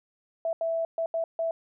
sine tone bursts at uneven times, 659.3 Hz, E5, in tune, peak -25 dBFS, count 5, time 0.45-0.53 / 0.61-0.85 / 0.98-1.06 / 1.14-1.24 / 1.39-1.51 s, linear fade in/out 2 ms, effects none

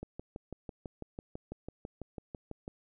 click train, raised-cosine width 2 ms, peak -27 dBFS, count 17, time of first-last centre 0.03-2.679 s, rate 6.04 Hz, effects none

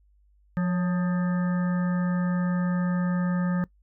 harmonic tone with a mistuned harmonic, 177.5 Hz, F3, 28 cents sharp, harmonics 1 / 3 / 5 / 7 / 9 / 10, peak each -22 / -37 / -42 / -39 / -43 / -43 dBFS, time 0.57-3.64 s, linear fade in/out 0 ms, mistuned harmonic 3, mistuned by +60 cents, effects noise-tail reverb RT60 0.1 s tail -22 dB re dry + added 50 Hz sine -58 dBFS peak until 3.82 s

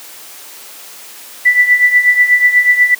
sine tone with tremolo, 1975.5 Hz, B6, in tune, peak -3 dBFS, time 1.45-2.95 s, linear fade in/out 10 ms, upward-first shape triangle, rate 8.2 Hz, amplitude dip 80%, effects white hiss -34 dBFS RMS until 2.99 s + high-pass 300 Hz 12 dB/octave

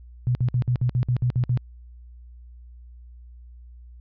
sine tone bursts, 123.47 Hz, B2, in tune, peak -18 dBFS, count 10, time 0.27-1.574 s, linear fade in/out 0 ms, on 80 ms, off 56 ms, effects added 60 Hz sine -42 dBFS peak until 4 s + resampled to 11025 Hz

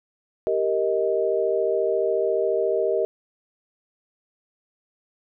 sine chord, Eb major, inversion first, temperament equal with one note detuned, 392 / 466.2 / 628.4 Hz, G4 / Bb4 / Eb5, 0 / 0 / +17 cents, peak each -24 dBFS, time 0.47-3.05 s, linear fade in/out 0 ms, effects none

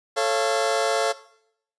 sawtooth chord, A augmented, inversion none, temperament just, 440 / 550 / 687.5 Hz, A4 / C#5 / E#5, 0 / -14 / -27 cents, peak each -21 dBFS, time 0.16-1.13 s, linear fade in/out 20 ms, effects noise-tail reverb RT60 0.7 s tail -18 dB re dry + resampled to 22050 Hz

